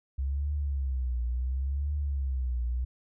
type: tone with vibrato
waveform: sine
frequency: 66.2 Hz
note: C2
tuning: 21 cents sharp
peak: -27 dBFS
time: 0.18-2.85 s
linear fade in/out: 10 ms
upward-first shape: triangle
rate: 0.71 Hz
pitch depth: 190 cents each way
effects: none